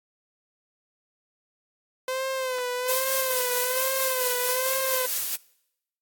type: tone with vibrato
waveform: sawtooth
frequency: 512 Hz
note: C5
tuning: 38 cents flat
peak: -23 dBFS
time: 2.08-5.06 s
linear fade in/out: 2 ms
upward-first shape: sine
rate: 1.2 Hz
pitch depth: 62 cents each way
type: noise with tremolo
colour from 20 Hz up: blue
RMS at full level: -26 dBFS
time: 2.88-5.36 s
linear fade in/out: 5 ms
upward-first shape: sine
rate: 4.5 Hz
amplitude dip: 35%
effects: noise-tail reverb RT60 0.8 s tail -23 dB re dry + AAC 64 kbps